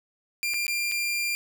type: tone with dropouts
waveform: sawtooth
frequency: 2388 Hz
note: D7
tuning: 28 cents sharp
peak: -22 dBFS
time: 0.43-1.35 s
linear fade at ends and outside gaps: 0 ms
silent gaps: 0.537-0.542 / 0.667-0.68 / 0.915-0.92 s
effects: none